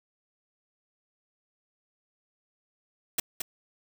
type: noise with echo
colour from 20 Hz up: white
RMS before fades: -26 dBFS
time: 3.18-3.2 s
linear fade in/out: 5 ms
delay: 220 ms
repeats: 1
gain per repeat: -6 dB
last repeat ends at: 3.42 s
effects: none